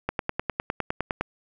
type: click train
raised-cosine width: 0.5 ms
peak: -10 dBFS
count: 12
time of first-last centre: 0.09-1.21 s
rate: 9.82 Hz
effects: none